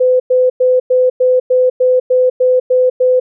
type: tone bursts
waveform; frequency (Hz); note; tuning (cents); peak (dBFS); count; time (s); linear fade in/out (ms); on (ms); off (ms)
sine; 507; B4; +45; -7; 11; 0-3.2; 10; 200; 100
effects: none